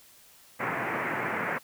white band-pass noise, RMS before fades -31 dBFS, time 0.59-1.59 s, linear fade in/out 20 ms, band 110 to 2200 Hz, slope 48 dB/octave, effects white hiss -56 dBFS RMS until 1.63 s

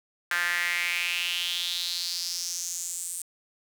sawtooth tone with high-pass filter sweep, 174.61 Hz, F3, in tune, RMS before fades -30 dBFS, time 0.31-3.22 s, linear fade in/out 2 ms, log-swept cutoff 1600 to 8800 Hz, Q 4.7, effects 9-bit

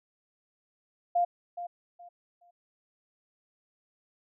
sine tone with echo, 700 Hz, F5, 4 cents sharp, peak -22 dBFS, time 1.15-1.25 s, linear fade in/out 10 ms, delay 420 ms, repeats 3, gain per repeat -12 dB, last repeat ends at 2.51 s, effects none

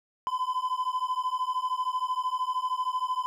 triangle beating tone pair, 1008 / 1021 Hz, B5 / C6, +35 / -43 cents, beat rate 13 Hz, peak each -28 dBFS, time 0.27-3.26 s, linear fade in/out 0 ms, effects none

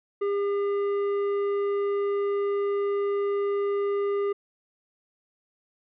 triangle tone with tanh clipping, 403 Hz, G4, 48 cents sharp, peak -25 dBFS, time 0.21-4.33 s, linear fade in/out 10 ms, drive 13 dB, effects none

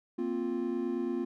triangle chord, Bb suspended second, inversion none, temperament just, 233.1 / 262.2 / 349.6 Hz, Bb3 / C4 / F4, 0 / +4 / +2 cents, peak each -34 / -33 / -31 dBFS, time 0.18-1.25 s, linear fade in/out 10 ms, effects none

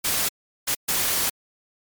white noise bursts at uneven times, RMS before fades -23 dBFS, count 3, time 0.04-0.29 / 0.67-0.75 / 0.88-1.3 s, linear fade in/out 10 ms, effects MP3 96 kbps

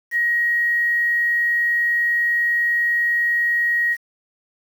sine tone with quantisation, 1890 Hz, A#6, 23 cents sharp, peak -16 dBFS, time 0.11-3.97 s, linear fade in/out 50 ms, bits 7, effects none

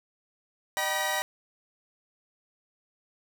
sawtooth tone cluster, 609 / 771 / 969 / 1915 Hz, D#5 / G5 / B5 / A#6, -37 / -29 / -33 / +46 cents, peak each -30 / -29 / -30 / -27 dBFS, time 0.77-1.22 s, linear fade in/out 0 ms, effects none

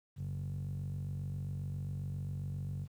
15% pulse tone with band-pass filter, 47.45 Hz, F#1, 44 cents sharp, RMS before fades -39 dBFS, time 0.16-2.88 s, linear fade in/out 50 ms, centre 120 Hz, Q 7.5, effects 11-bit

